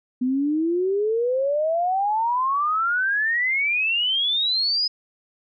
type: exponential sweep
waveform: sine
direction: up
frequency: 246.9 to 5070 Hz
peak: -19 dBFS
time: 0.21-4.88 s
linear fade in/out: 10 ms
effects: none